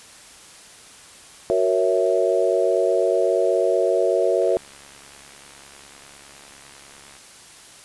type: chord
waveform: sine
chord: F# dominant seventh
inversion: none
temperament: equal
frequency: 370 / 466.2 / 554.4 / 659.3 Hz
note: F#4 / A#4 / C#5 / E5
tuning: 0 / 0 / 0 / 0 cents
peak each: -22 dBFS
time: 1.5-4.57 s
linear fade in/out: 0 ms
type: click train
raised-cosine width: 0.3 ms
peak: -30 dBFS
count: 193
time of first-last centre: 4.42-7.167 s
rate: 69.9 Hz
effects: white hiss -45 dBFS RMS until 7.84 s + resampled to 24000 Hz